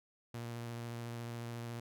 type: tone with vibrato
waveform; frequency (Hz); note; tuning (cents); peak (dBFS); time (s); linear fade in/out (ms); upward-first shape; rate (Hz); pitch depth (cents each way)
sawtooth; 117.8; A#2; +19; -37; 0.34-1.8; 5; square; 14; 11
effects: none